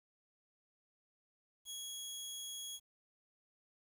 20% pulse tone, 3322 Hz, G#7, in tune, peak -38 dBFS, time 1.65-2.8 s, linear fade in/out 50 ms, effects 11-bit

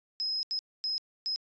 sine tone bursts at uneven times, 5110 Hz, D#8, 45 cents sharp, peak -29 dBFS, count 4, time 0.2-0.43 / 0.51-0.59 / 0.84-0.98 / 1.26-1.36 s, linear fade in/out 0 ms, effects resampled to 16000 Hz

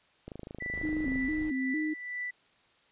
click train, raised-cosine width 2 ms, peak -28 dBFS, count 24, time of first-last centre 0.28-1.158 s, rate 26.2 Hz
sine tone with tremolo, 1975.5 Hz, B6, in tune, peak -32 dBFS, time 0.6-2.31 s, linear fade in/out 10 ms, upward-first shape triangle, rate 2 Hz, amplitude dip 65%
brown noise, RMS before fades -43 dBFS, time 0.74-1.5 s, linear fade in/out 0 ms
sine tone with vibrato, 284.4 Hz, C#4, 45 cents sharp, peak -29 dBFS, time 0.83-1.94 s, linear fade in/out 10 ms, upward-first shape square, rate 2.2 Hz, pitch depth 140 cents each way
effects white hiss -65 dBFS RMS until 2.91 s + resampled to 8000 Hz

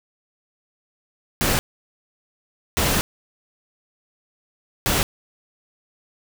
pink noise bursts at uneven times, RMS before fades -20 dBFS, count 3, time 1.41-1.59 / 2.77-3.01 / 4.86-5.03 s, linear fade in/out 0 ms, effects none

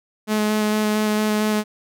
sawtooth tone with vibrato, 213.1 Hz, G#3, 45 cents sharp, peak -14 dBFS, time 0.27-1.64 s, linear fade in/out 50 ms, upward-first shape square, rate 4.4 Hz, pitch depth 9 cents each way, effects none

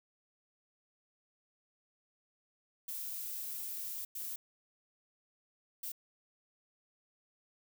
violet noise bursts at uneven times, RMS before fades -41 dBFS, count 3, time 2.88-4.05 / 4.15-4.36 / 5.83-5.92 s, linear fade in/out 5 ms, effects none

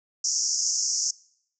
pink band-pass noise, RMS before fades -26 dBFS, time 0.24-1.11 s, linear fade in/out 5 ms, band 5200 to 7000 Hz, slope 96 dB/octave, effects noise-tail reverb RT60 0.7 s tail -23 dB re dry

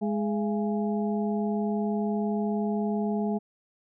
harmonic tone with a mistuned harmonic, 208.5 Hz, G#3, 7 cents sharp, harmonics 1 / 2 / 3 / 4, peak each -26 / -32 / -36 / -38 dBFS, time 0.01-3.39 s, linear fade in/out 20 ms, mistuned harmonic 3, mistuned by +140 cents, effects none

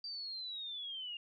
sine linear sweep, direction down, 4699 to 2794 Hz, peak -40 dBFS, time 0.04-1.17 s, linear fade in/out 2 ms, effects MP3 96 kbps

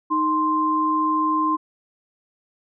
sine tone pair together, 310.7 / 1046.5 Hz, D#4 / C6, -2 / 0 cents, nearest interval octave + major sixth, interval 2102 cents, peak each -23 / -19 dBFS, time 0.1-1.57 s, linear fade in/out 20 ms, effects none

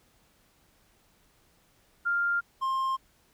sine / triangle tone pair in turn, 1398 / 1059.8 Hz, F6 / C6, +1 / +22 cents, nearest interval perfect fourth, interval 479 cents, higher first, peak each -24 dBFS, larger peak neither, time 2.05-2.41 / 2.61-2.97 s, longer neither, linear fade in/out 20 ms, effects pink hiss -65 dBFS RMS until 3.33 s

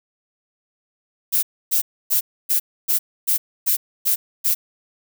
violet noise bursts, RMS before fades -18 dBFS, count 9, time 1.32-4.55 s, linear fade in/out 20 ms, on 110 ms, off 280 ms, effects none

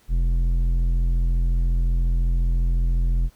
square tone with low-pass filter, 42.8 Hz, F1, 34 cents flat, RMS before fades -20 dBFS, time 0.08-3.3 s, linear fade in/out 50 ms, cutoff 130 Hz, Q 0.62, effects pink hiss -58 dBFS RMS until 3.35 s

